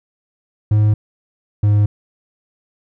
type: tone pair in turn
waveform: triangle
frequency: 106.1 / 103.8 Hz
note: G#2 / G#2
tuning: +38 / 0 cents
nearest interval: unison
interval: 38 cents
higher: first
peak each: -8 dBFS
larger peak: neither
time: 0.71-0.94 / 1.63-1.86 s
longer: neither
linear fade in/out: 5 ms
effects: none